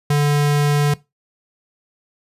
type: tone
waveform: square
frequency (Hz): 145.9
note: D3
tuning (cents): -11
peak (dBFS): -14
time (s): 0.1-0.94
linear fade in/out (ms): 5
effects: noise-tail reverb RT60 0.2 s tail -19 dB re dry + resampled to 32000 Hz